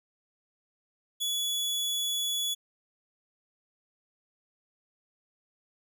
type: tone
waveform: sawtooth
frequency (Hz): 3400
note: G#7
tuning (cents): +40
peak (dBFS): -25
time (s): 1.2-2.55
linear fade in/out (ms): 20
effects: none